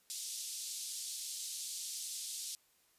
white band-pass noise, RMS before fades -43 dBFS, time 0.1-2.55 s, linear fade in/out 0 ms, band 3700 to 10000 Hz, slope 24 dB/octave, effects white hiss -71 dBFS RMS until 2.98 s + resampled to 32000 Hz

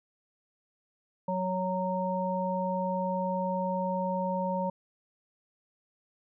harmonic tone, 185 Hz, F#3, in tune, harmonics 1 / 3 / 5, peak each -32 / -32 / -32 dBFS, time 1.28-4.7 s, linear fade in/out 5 ms, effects none

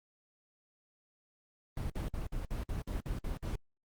brown noise bursts, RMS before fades -36 dBFS, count 10, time 1.77-3.556 s, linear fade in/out 2 ms, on 130 ms, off 54 ms, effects Opus 24 kbps

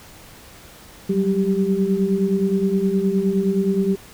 sine tone cluster, 186.9 / 196.5 / 392 Hz, F#3 / G3 / G4, +18 / +4 / 0 cents, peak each -21 dBFS, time 1.09-3.96 s, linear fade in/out 10 ms, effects pink hiss -44 dBFS RMS until 4.13 s

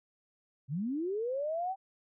sine linear sweep, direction up, 123.47 to 784 Hz, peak -31 dBFS, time 0.68-1.76 s, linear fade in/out 50 ms, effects none

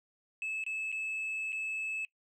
sine tone with dropouts, 2605 Hz, E7, 21 cents flat, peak -31 dBFS, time 0.42-2.05 s, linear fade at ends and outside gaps 1 ms, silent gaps 0.639-0.664 / 0.918-0.925 / 1.522-1.528 s, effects noise-tail reverb RT60 0.1 s tail -22 dB re dry + tanh soft clip ceiling -32 dBFS

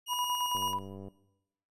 sawtooth tone, 2874 Hz, F7, 49 cents sharp, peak -30 dBFS, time 0.06-0.75 s, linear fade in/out 50 ms
sine tone with tremolo, 987 Hz, B5, 1 cent flat, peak -29 dBFS, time 0.08-0.81 s, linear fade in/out 50 ms, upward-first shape square, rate 9.2 Hz, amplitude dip 50%
click train, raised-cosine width 2 ms, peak -32 dBFS, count 53, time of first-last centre 0.55-1.083 s, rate 97.6 Hz
effects noise-tail reverb RT60 0.9 s tail -18 dB re dry + resampled to 32000 Hz

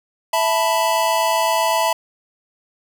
square chord, E suspended fourth, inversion none, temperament equal, 659.3 / 880 / 987.8 Hz, E5 / A5 / B5, 0 / 0 / 0 cents, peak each -21 dBFS, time 0.33-1.93 s, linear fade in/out 5 ms, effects none

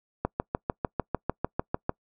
click train, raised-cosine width 1 ms, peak -11 dBFS, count 12, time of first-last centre 0.25-1.894 s, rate 6.69 Hz, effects noise-tail reverb RT60 0.1 s tail -26 dB re dry

